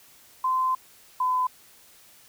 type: tone pair in turn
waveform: sine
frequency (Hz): 1032 / 1011.9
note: C6 / B5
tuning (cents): -24 / +42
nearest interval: unison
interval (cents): 34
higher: first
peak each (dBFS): -21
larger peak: neither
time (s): 0.44-0.75 / 1.2-1.47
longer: first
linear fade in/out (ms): 5
effects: white hiss -54 dBFS RMS until 2.28 s